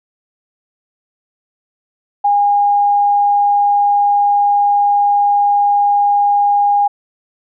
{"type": "tone", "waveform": "sine", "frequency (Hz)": 815, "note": "G#5", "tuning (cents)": -33, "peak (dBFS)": -9, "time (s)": [2.24, 6.88], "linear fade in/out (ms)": 10, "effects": []}